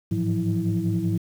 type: tone cluster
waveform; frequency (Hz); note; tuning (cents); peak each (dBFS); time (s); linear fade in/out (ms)
sine; 103.1 / 108.1 / 167.1 / 177.6 / 326.8; G#2 / A2 / E3 / F3 / E4; -12 / -30 / +24 / +29 / -15; -31 / -26 / -28 / -25 / -28; 0.11-1.18; 10
effects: tanh soft clip ceiling -13 dBFS + 8-bit